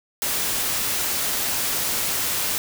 white noise, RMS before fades -24 dBFS, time 0.22-2.58 s, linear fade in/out 0 ms, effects none

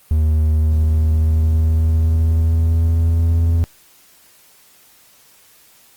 triangle tone with pitch glide, 77.78 to 83.36 Hz, D#2 to E2, 0 to +20 cents, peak -10 dBFS, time 0.11-3.64 s, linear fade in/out 0 ms, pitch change +120 cents, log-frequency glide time 0.54-3.45 s, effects white hiss -50 dBFS RMS until 5.96 s + Opus 32 kbps

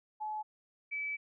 sine tone pair in turn, 856 / 2300 Hz, A5 / D7, -48 / -37 cents, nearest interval octave + perfect fourth, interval 1711 cents, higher second, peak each -35 / -34 dBFS, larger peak second, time 0.2-0.43 / 0.91-1.17 s, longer second, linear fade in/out 20 ms, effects none

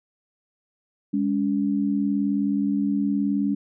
sine tone pair together, 204 / 283.1 Hz, G#3 / C#4, -31 / +37 cents, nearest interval tritone, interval 568 cents, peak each -23 dBFS, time 1.13-3.55 s, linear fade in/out 10 ms, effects none

